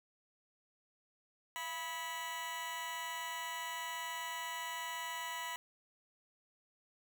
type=tone with amplitude modulation; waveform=20% pulse; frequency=981 Hz; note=B5; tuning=12 cents flat; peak=-31 dBFS; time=1.56-5.56 s; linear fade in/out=0 ms; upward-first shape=sine; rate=295 Hz; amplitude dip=75%; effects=none